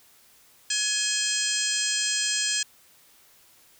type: harmonic tone with a mistuned harmonic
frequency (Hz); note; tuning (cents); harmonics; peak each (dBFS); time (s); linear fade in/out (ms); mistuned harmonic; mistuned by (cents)
844; G#5; +28; 2 / 3 / 4 / 5 / 6 / 7 / 8 / 9 / 10; -33 / -34 / -31 / -33 / -31 / -33 / -33 / -31 / -35; 0.7-2.63; 5; 4; -87
effects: white hiss -57 dBFS RMS until 3.79 s